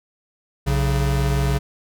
square tone pair together, 61.5 / 137.97 Hz, B1 / C#3, -7 / -8 cents, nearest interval octave + major second, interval 1399 cents, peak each -21 dBFS, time 0.66-1.59 s, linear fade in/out 20 ms, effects none

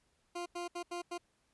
20% pulse tone bursts at uneven times, 349.2 Hz, F4, in tune, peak -33 dBFS, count 5, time 0.35-0.46 / 0.55-0.68 / 0.75-0.83 / 0.91-1.02 / 1.11-1.18 s, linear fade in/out 10 ms, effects pink hiss -75 dBFS RMS until 1.53 s + resampled to 24000 Hz

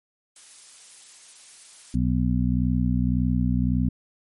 blue noise, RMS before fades -44 dBFS, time 0.36-1.95 s, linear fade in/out 2 ms
harmonic tone, 61.8 Hz, B1, 2 cents sharp, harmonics 1 / 2 / 3 / 4, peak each -25 / -25 / -25 / -25 dBFS, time 1.94-3.89 s, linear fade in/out 5 ms
effects low-pass 12000 Hz 12 dB/octave + MP3 48 kbps

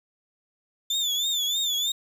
35% pulse tone with vibrato, 3520 Hz, A7, in tune, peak -22 dBFS, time 0.9-1.92 s, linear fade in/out 5 ms, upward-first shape triangle, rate 3.2 Hz, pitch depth 110 cents each way, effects resampled to 32000 Hz + 9-bit

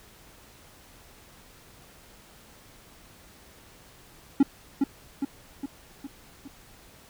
triangle tone with echo, 276.6 Hz, C#4, 4 cents flat, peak -12 dBFS, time 4.4-4.43 s, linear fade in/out 5 ms, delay 410 ms, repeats 5, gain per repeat -5 dB, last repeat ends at 6.48 s, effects pink hiss -53 dBFS RMS until 7.09 s

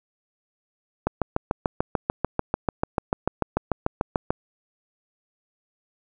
click train, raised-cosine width 1 ms, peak -7 dBFS, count 23, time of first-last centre 1.07-4.305 s, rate 6.8 Hz, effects none

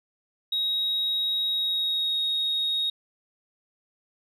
sine tone with pitch glide, 3794 to 3753 Hz, A#7 to A#7, +30 to +11 cents, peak -22 dBFS, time 0.52-2.9 s, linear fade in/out 5 ms, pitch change -19 cents, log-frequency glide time 1.47-2.19 s, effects tanh soft clip ceiling -20 dBFS

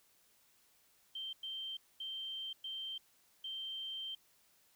sine tone bursts at uneven times, 3136 Hz, G7, in tune, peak -40 dBFS, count 5, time 1.15-1.33 / 1.43-1.77 / 2-2.53 / 2.64-2.98 / 3.44-4.15 s, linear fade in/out 5 ms, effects white hiss -70 dBFS RMS until 4.75 s

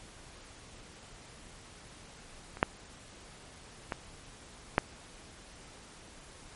clicks, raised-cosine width 0.5 ms, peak -27 / -7 / -17 / -7 dBFS, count 4, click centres 2.571 / 2.629 / 3.922 / 4.781 s, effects pink hiss -52 dBFS RMS until 6.55 s + MP3 48 kbps

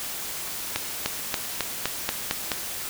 accelerating click train, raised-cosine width 0.2 ms, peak -6 dBFS, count 8, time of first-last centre 0.76-2.518 s, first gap 300 ms, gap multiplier 0.94, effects white hiss -33 dBFS RMS until 2.89 s

